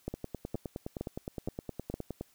two click trains, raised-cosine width 2 ms, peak -23 / -21 dBFS, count 21 / 5, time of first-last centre 0.14-2.21 / 0.08-1.94 s, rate 9.66 / 2.15 Hz, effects white hiss -66 dBFS RMS until 2.34 s

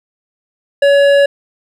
sine tone with hard clipping, 564 Hz, C#5, 30 cents sharp, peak -8 dBFS, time 0.82-1.26 s, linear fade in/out 5 ms, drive 11 dB, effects none

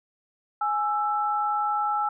sine tone pair together, 835 / 1325.5 Hz, G#5 / E6, +9 / +9 cents, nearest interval minor sixth, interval 800 cents, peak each -25 / -26 dBFS, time 0.61-2.09 s, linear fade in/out 5 ms, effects none

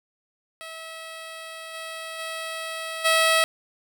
10% pulse tone with level steps, 648 Hz, E5, 30 cents flat, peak -28 / -25 / -22 / -9 dBFS, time 0.61-3.44 s, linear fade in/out 0 ms, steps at 1.73 / 2.18 / 3.04 s, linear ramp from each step 20 ms, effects none

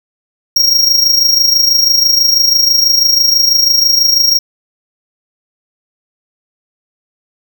square tone with amplitude modulation, 5588 Hz, F8, in tune, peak -5 dBFS, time 0.56-4.39 s, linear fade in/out 5 ms, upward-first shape sine, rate 26.1 Hz, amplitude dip 60%, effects none

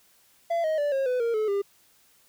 triangle tone with pitch steps, 677 / 628 / 582.6 / 540.4 / 501.4 / 465.1 / 431.4 / 400.2 Hz, E5 / D#5 / D5 / C#5 / B4 / A#4 / A4 / G4, +46 / +16 / -14 / -44 / +26 / -4 / -34 / +36 cents, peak -21 dBFS, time 0.5-1.62 s, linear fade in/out 10 ms, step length 140 ms, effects white hiss -61 dBFS RMS until 2.28 s

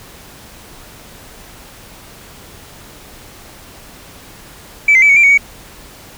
sine tone with pitch steps, 2309 / 2074 / 2304 / 2230 / 2359 / 2235 / 2253 Hz, D7 / C7 / D7 / C#7 / D7 / C#7 / C#7, -30 / -16 / -34 / +10 / +7 / +14 / +28 cents, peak -4 dBFS, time 4.88-5.377 s, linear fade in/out 5 ms, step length 71 ms, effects tanh soft clip ceiling -2 dBFS + pink hiss -38 dBFS RMS until 6.17 s

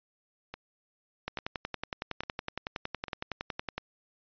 two click trains, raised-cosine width 0.3 ms, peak -17 / -23 dBFS, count 28 / 4, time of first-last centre 1.28-3.78 / 0.54-3.082 s, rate 10.8 / 1.18 Hz, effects resampled to 11025 Hz

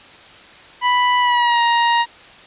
sawtooth tone with pitch glide, 987.8 to 940.5 Hz, B5 to A#5, 0 to +15 cents, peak -9 dBFS, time 0.81-2.06 s, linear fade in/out 50 ms, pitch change -85 cents, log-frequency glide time 1.19-1.61 s, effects white hiss -42 dBFS RMS until 2.46 s + resampled to 8000 Hz

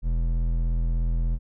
sine tone with hard clipping, 41.62 Hz, E1, 17 cents sharp, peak -23 dBFS, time 0.02-1.39 s, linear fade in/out 50 ms, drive 9 dB, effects none

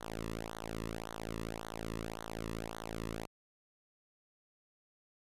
sawtooth tone with flanger, 55.5 Hz, A1, 16 cents sharp, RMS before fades -42 dBFS, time 0-3.27 s, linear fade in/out 20 ms, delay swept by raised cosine 0.39 to 1.34 ms, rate 1.8 Hz, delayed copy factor -1, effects resampled to 32000 Hz

